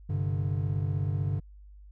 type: chord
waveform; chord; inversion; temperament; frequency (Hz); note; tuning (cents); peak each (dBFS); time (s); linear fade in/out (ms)
triangle; G suspended fourth; none; equal; 98 / 130.81 / 146.83; G2 / C3 / D3; 0 / 0 / 0; -27 / -32 / -29; 0.09-1.4; 10
effects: added 50 Hz sine -47 dBFS peak until 1.91 s